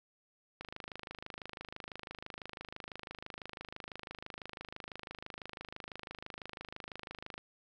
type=click train; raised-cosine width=0.3 ms; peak=-27 dBFS; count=177; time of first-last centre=0.61-7.379 s; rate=26 Hz; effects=none